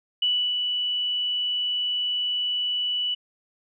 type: tone with ADSR envelope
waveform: sine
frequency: 2960 Hz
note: F#7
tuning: in tune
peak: -19 dBFS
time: 0.22-3.15 s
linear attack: 5 ms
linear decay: 310 ms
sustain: -4 dB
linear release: 14 ms
effects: none